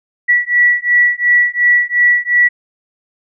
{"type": "beating tone pair", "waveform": "sine", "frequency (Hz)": [1944, 1946.8], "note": ["B6", "B6"], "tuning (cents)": [-28, -25], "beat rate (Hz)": 2.8, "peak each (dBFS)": -12, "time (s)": [0.28, 2.49], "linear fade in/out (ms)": 20, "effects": []}